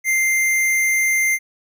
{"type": "tone", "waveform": "square", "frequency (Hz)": 2093, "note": "C7", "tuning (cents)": 0, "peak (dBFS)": -16, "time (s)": [0.04, 1.39], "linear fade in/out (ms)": 50, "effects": []}